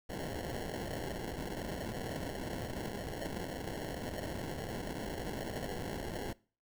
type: noise with sample-and-hold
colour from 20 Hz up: violet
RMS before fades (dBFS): -40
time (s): 0.09-6.33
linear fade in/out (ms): 5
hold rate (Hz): 1225
effects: noise-tail reverb RT60 0.4 s tail -23 dB re dry